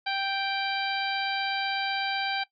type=harmonic tone; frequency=784 Hz; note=G5; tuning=in tune; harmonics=1 / 2 / 3 / 4 / 5 / 6; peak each=-30 / -33 / -35 / -36 / -37 / -38 dBFS; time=0.06-2.44 s; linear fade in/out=10 ms; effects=noise-tail reverb RT60 0.1 s tail -18 dB re dry